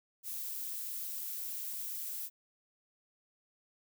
violet noise, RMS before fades -40 dBFS, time 0.23-2.3 s, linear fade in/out 50 ms, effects none

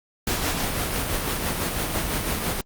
pink noise with tremolo, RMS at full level -24 dBFS, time 0.27-2.61 s, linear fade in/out 2 ms, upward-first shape sine, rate 6 Hz, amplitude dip 35%, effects Opus 48 kbps

